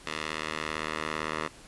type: tone with band-pass filter sweep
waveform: 10% pulse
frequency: 77.78 Hz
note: D#2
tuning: in tune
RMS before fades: -34 dBFS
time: 0.06-1.48 s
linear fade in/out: 10 ms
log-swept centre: 2600 to 1500 Hz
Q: 0.88
effects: pink hiss -51 dBFS RMS until 1.67 s + resampled to 24000 Hz